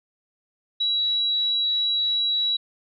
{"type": "tone", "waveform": "sine", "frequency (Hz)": 3899, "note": "B7", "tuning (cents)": -23, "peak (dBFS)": -20, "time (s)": [0.8, 2.57], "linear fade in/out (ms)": 10, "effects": []}